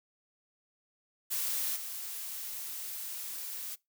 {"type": "noise with level steps", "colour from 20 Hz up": "blue", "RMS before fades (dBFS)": [-33, -40], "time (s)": [1.3, 3.76], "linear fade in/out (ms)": 20, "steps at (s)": 1.75, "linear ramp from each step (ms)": 20, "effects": ["noise-tail reverb RT60 0.2 s tail -23 dB re dry"]}